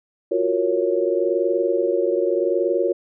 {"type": "chord", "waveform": "sine", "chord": "Gb major seventh", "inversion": "third", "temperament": "equal", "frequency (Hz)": [349.2, 370, 466.2, 554.4], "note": ["F4", "Gb4", "Bb4", "Db5"], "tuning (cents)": [0, 0, 0, 0], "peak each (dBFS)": -23, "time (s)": [0.31, 2.93], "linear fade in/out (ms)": 10, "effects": []}